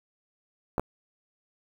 clicks, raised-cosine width 1 ms, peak -13 dBFS, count 2, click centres 0.781 / 0.796 s, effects 7-bit

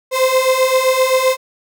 35% pulse beating tone pair, 514 / 521.7 Hz, C5 / C5, -31 / -5 cents, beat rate 7.7 Hz, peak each -15 / -12 dBFS, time 0.11-1.37 s, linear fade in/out 50 ms, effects none

